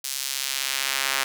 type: tone with high-pass filter sweep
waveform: sawtooth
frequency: 135.5 Hz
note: C#3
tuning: 39 cents flat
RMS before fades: -27 dBFS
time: 0.04-1.24 s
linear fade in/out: 5 ms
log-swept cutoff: 5400 to 1500 Hz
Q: 0.8
effects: none